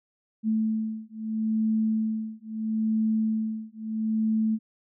sine beating tone pair, 219.1 / 219.86 Hz, A3 / A3, -7 / -1 cents, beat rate 0.76 Hz, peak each -27 dBFS, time 0.43-4.59 s, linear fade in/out 50 ms, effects none

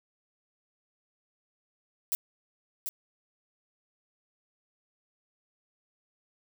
violet noise with echo, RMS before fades -28 dBFS, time 2.12-2.15 s, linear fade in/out 0 ms, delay 740 ms, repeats 1, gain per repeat -6 dB, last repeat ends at 2.89 s, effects none

